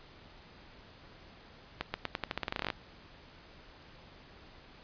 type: accelerating click train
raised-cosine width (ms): 0.3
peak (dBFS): -16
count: 17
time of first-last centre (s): 1.81-2.702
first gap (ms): 130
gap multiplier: 0.87
effects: pink hiss -55 dBFS RMS until 4.83 s + resampled to 11025 Hz